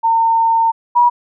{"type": "tone pair in turn", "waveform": "sine", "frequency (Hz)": [910, 964.1], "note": ["A#5", "B5"], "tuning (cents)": [-42, -42], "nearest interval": "minor second", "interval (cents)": 100, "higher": "second", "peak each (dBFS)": [-10, -7], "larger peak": "second", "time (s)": [[0.03, 0.72], [0.95, 1.1]], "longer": "first", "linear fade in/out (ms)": 20, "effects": []}